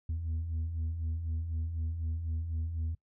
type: beating tone pair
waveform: sine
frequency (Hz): 77.78 / 81.78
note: D#2 / E2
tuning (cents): 0 / -13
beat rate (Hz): 4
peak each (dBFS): -38 / -30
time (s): 0.09-2.95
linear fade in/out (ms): 5
effects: noise-tail reverb RT60 0.1 s tail -24 dB re dry + tanh soft clip ceiling -29 dBFS